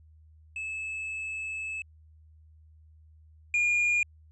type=tone pair in turn; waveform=triangle; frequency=2606 / 2424 Hz; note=E7 / D#7; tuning=-20 / -46 cents; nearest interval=minor second; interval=126 cents; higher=first; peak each=-31 / -21 dBFS; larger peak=second; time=0.56-1.82 / 3.54-4.03 s; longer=first; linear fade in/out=2 ms; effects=added 78 Hz sine -53 dBFS peak until 4.31 s + resampled to 24000 Hz